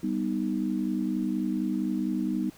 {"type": "chord", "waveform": "sine", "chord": "G augmented", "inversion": "none", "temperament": "equal", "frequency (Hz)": [196, 246.9, 311.1], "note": ["G3", "B3", "D#4"], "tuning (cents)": [0, 0, 0], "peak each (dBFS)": -30, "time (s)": [0.03, 2.5], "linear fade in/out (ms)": 5, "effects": ["pink hiss -54 dBFS RMS until 2.57 s"]}